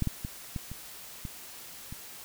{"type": "clicks", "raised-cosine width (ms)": 5, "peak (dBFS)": [-15, -16, -22, -21, -27, -24, -28], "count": 7, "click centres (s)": [0.023, 0.073, 0.249, 0.562, 0.716, 1.252, 1.925], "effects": ["white hiss -46 dBFS RMS until 2.24 s"]}